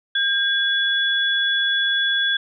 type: tone pair together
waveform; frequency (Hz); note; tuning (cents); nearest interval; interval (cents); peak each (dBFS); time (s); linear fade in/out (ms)
sine; 1605 / 3401; G6 / G#7; +40 / +40; octave + minor second; 1300; -20; 0.15-2.37; 5
effects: none